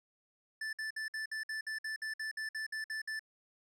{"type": "tone bursts", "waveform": "square", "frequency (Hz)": 1757, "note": "A6", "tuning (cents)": -3, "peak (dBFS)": -37, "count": 15, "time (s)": [0.61, 3.194], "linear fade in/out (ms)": 5, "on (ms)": 120, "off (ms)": 56, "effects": ["low-pass 8000 Hz 12 dB/octave"]}